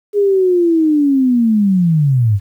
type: linear sweep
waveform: sine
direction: down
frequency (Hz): 415.3 to 95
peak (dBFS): -9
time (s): 0.13-2.4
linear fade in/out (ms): 50
effects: 8-bit